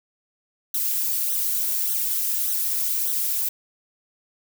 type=noise with flanger; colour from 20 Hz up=violet; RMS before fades=-24 dBFS; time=0.74-3.49 s; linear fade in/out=5 ms; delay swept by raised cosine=0.41 to 3.51 ms; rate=1.7 Hz; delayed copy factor=-0.95; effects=none